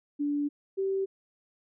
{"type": "tone pair in turn", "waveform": "sine", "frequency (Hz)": [290, 387.1], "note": ["D4", "G4"], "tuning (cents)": [-22, -22], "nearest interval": "perfect fourth", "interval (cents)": 500, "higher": "second", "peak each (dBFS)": -26, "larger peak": "neither", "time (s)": [[0.19, 0.49], [0.77, 1.06]], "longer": "first", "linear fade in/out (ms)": 20, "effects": []}